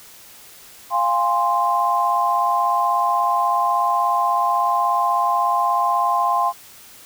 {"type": "chord", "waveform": "sine", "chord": "F minor", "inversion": "none", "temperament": "equal with one note detuned", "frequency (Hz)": [698.5, 814.9, 1046.5], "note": ["F5", "Ab5", "C6"], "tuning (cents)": [0, -33, 0], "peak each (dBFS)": [-22, -22, -18], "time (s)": [0.9, 6.53], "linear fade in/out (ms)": 50, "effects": ["white hiss -44 dBFS RMS until 7.05 s"]}